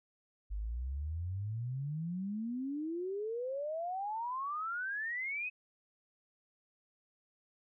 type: exponential sweep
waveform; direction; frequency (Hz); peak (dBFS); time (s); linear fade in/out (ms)
sine; up; 48.63 to 2567; -35; 0.5-5.5; 20
effects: none